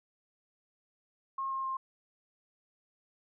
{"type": "tone with pitch steps", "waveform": "sine", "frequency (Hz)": [1076, 1068, 1060], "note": ["C6", "C6", "C6"], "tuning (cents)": [48, 35, 22], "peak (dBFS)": -32, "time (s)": [1.38, 1.77], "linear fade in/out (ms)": 5, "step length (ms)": 130, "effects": []}